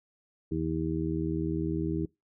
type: harmonic tone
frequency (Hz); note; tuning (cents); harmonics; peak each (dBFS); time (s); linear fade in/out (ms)
80; D#2; +49; 1 / 2 / 3 / 4 / 5; -36 / -33 / -39 / -31 / -37; 0.51-2.06; 10
effects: noise-tail reverb RT60 0.2 s tail -23 dB re dry